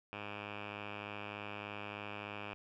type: tone with low-pass filter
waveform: 5% pulse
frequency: 103.3 Hz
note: G#2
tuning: 9 cents flat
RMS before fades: -45 dBFS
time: 0.13-2.54 s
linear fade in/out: 0 ms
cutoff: 2400 Hz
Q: 7.5
effects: none